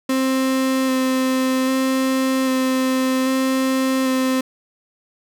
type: tone with vibrato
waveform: 35% pulse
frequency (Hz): 261.6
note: C4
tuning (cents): 0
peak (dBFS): -15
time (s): 0.09-4.41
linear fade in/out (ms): 5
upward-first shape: square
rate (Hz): 0.63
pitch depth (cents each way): 10
effects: none

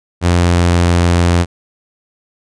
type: tone with pitch glide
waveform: sawtooth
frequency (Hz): 87.31 to 86.71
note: F2 to F2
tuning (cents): 0 to -12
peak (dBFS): -5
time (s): 0.21-1.46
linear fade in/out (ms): 50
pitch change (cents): -12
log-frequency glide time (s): 0.38-1.03
effects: resampled to 22050 Hz

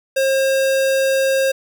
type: tone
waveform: square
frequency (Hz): 536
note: C5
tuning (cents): +42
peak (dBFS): -15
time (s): 0.16-1.52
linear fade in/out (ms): 10
effects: 8-bit

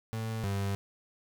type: tone pair in turn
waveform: 35% pulse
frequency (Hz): 111.7 / 99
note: A2 / G2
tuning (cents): +27 / +18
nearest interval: major second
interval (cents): 209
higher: first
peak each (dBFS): -31 / -28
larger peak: second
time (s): 0.13-0.44 / 0.44-0.75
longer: neither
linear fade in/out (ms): 0
effects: none

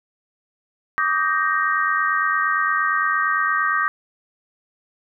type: chord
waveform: sine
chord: Eb major seventh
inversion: third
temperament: equal with one note detuned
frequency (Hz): 1155.8 / 1244.5 / 1568 / 1864.7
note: D6 / Eb6 / G6 / Bb6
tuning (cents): -28 / 0 / 0 / 0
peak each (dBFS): -23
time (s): 0.98-3.88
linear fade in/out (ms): 0
effects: none

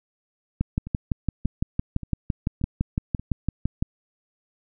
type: two click trains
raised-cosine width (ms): 5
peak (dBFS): -22 / -10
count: 5 / 20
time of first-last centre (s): 0.87-3.196 / 0.61-3.825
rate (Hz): 1.72 / 5.91
effects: none

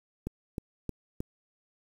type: click train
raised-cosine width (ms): 3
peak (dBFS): -20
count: 4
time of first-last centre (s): 0.27-1.205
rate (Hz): 3.21
effects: 8-bit

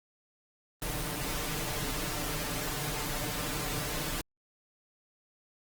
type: noise with comb filter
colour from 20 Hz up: pink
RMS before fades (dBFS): -34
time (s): 0.82-4.21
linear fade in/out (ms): 0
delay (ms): 6.7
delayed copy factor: +0.8
effects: Opus 24 kbps

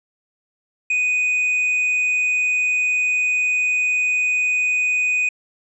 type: tone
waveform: triangle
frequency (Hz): 2489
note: D#7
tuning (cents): 0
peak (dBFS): -15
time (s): 0.9-5.29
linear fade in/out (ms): 5
effects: resampled to 22050 Hz

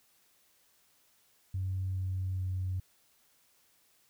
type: tone with pitch steps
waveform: sine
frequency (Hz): 94.1 / 93.4 / 92.7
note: F#2 / F#2 / F#2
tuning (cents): +30 / +17 / +4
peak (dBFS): -30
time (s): 1.54-2.8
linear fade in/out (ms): 5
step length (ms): 420
effects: tanh soft clip ceiling -26 dBFS + white hiss -68 dBFS RMS until 4.09 s

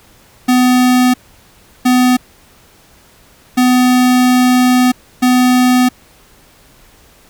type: tone bursts at uneven times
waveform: square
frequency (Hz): 250.9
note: B3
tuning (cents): +28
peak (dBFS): -8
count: 4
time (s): 0.48-1.14 / 1.85-2.17 / 3.57-4.92 / 5.22-5.89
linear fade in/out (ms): 10
effects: pink hiss -46 dBFS RMS until 7.29 s

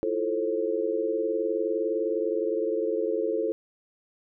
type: chord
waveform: sine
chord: F major seventh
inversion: third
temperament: equal with one note detuned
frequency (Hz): 329.6 / 349.2 / 440 / 532.1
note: E4 / F4 / A4 / C5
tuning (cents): 0 / 0 / 0 / +29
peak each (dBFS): -32 / -32 / -27 / -31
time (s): 0.03-3.52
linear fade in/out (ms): 0
effects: none

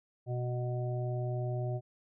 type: harmonic tone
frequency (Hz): 123.47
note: B2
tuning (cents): 0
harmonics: 1 / 3 / 5 / 6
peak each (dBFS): -32 / -41 / -41 / -46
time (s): 0.26-1.81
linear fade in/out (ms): 50
effects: none

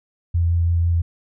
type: tone with vibrato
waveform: sine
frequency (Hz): 85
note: F2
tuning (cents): -46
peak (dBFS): -15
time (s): 0.34-1.02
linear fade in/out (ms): 10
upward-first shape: triangle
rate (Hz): 6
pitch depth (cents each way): 16
effects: none

